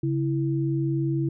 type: tone pair together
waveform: sine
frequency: 138.58 / 329.6 Hz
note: C#3 / E4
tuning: 0 / 0 cents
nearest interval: octave + minor third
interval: 1500 cents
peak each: -24 / -26 dBFS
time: 0.03-1.29 s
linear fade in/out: 5 ms
effects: none